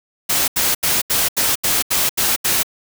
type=noise bursts; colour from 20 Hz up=white; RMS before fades=-17 dBFS; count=9; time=0.29-2.632 s; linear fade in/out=10 ms; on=190 ms; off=79 ms; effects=none